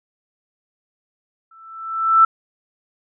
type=tone with exponential growth; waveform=sine; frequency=1327 Hz; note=E6; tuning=11 cents sharp; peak=-6 dBFS; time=1.51-2.25 s; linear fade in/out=5 ms; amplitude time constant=160 ms; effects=none